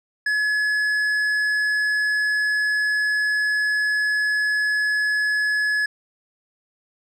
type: tone with tanh clipping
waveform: sine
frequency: 1700 Hz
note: G#6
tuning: 40 cents sharp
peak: -20 dBFS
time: 0.26-5.86 s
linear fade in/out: 5 ms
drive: 8 dB
effects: none